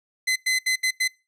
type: tone bursts at uneven times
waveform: sawtooth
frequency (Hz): 2040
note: C7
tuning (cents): -44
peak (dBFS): -16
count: 5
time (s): 0.27-0.36 / 0.46-0.59 / 0.66-0.76 / 0.83-0.91 / 1-1.08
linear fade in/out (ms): 10
effects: noise-tail reverb RT60 0.3 s tail -25 dB re dry + low-pass 11000 Hz 12 dB/octave